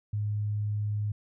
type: tone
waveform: sine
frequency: 104.6 Hz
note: G#2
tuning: 13 cents sharp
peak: -27 dBFS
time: 0.13-1.12 s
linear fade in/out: 5 ms
effects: none